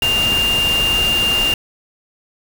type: tone in noise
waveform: sine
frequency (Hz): 2800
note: F7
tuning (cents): +4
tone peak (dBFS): -14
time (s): 0.02-1.54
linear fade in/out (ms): 2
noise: pink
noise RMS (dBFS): -23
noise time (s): 0.02-1.54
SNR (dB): +6
effects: none